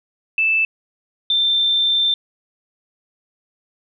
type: tone pair in turn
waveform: sine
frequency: 2637 / 3569 Hz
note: E7 / A7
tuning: 0 / +24 cents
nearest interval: perfect fourth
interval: 524 cents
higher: second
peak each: -14 dBFS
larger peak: neither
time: 0.38-0.65 / 1.3-2.14 s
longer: second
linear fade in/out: 2 ms
effects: none